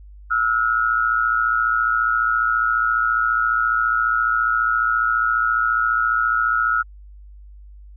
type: tone pair together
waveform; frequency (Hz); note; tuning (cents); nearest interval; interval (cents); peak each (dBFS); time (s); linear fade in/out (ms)
sine; 1314.4 / 1429; E6 / F6; -5 / +39; minor second; 144; -19; 0.3-6.83; 20
effects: added 50 Hz sine -39 dBFS peak until 7.96 s